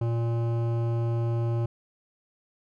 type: tone with hard clipping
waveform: triangle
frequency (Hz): 116.54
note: A#2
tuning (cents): 0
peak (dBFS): -26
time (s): 0.01-1.66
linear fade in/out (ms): 5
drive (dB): 18
effects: none